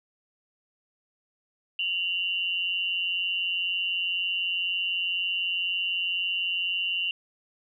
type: tone pair together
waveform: sine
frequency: 2778 / 2960 Hz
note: F7 / F#7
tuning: -10 / 0 cents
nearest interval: minor second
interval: 110 cents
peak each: -27 / -30 dBFS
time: 1.79-7.11 s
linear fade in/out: 2 ms
effects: none